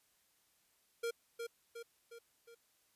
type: tone with echo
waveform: square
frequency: 466.2 Hz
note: A#4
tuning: in tune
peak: -36 dBFS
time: 1.03-1.11 s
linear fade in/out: 10 ms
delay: 360 ms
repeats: 4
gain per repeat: -5 dB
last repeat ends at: 2.55 s
effects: white hiss -74 dBFS RMS until 2.95 s + resampled to 32000 Hz